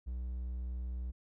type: tone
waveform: triangle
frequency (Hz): 61.74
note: B1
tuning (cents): 0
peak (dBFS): -34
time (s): 0.06-1.12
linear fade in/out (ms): 20
effects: none